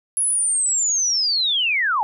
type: linear sweep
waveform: sine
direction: down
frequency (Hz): 10620 to 795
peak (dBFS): -17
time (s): 0.17-2.03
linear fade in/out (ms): 0
effects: none